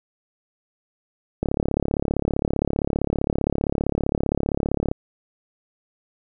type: click train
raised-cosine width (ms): 2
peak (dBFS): -8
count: 124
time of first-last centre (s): 1.43-4.914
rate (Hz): 35.3
effects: none